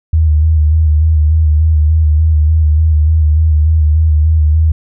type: tone with vibrato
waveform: sine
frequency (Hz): 77.78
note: D#2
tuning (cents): 0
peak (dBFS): -6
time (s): 0.13-4.72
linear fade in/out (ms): 5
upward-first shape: square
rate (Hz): 3.4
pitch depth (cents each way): 39
effects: none